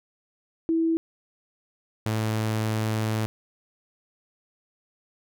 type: tone pair in turn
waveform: sine / sawtooth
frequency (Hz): 327.3 / 109.52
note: E4 / A2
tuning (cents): -12 / -8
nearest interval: octave + perfect fifth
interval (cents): 1896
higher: first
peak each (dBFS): -20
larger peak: neither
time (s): 0.69-0.97 / 2.06-3.26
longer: second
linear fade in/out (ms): 0
effects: none